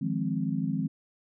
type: chord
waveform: sine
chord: F minor seventh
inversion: third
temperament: equal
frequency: 155.56 / 174.61 / 207.7 / 261.6 Hz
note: Eb3 / F3 / Ab3 / C4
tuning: 0 / 0 / 0 / 0 cents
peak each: -32 dBFS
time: 0.01-0.88 s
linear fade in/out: 10 ms
effects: none